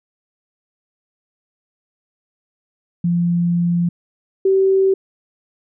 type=tone pair in turn; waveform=sine; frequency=172.8 / 384.6 Hz; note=F3 / G4; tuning=-18 / -33 cents; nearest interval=octave + major second; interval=1385 cents; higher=second; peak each=-14 / -11 dBFS; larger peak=second; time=3.04-3.89 / 4.45-4.94 s; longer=first; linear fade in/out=5 ms; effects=none